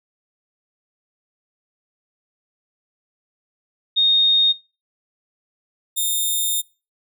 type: tone pair in turn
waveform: sine / 5% pulse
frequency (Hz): 3700 / 3639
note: A#7 / A#7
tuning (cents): -14 / -42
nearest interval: unison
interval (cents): 28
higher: first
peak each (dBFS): -13 / -11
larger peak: second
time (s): 3.96-4.53 / 5.96-6.62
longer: second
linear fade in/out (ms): 20
effects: noise-tail reverb RT60 0.3 s tail -22 dB re dry